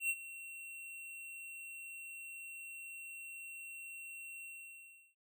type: tone with ADSR envelope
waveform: square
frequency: 2726 Hz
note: F7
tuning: 43 cents flat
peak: -31 dBFS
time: 0-5.15 s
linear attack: 94 ms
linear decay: 51 ms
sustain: -16 dB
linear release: 720 ms
effects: none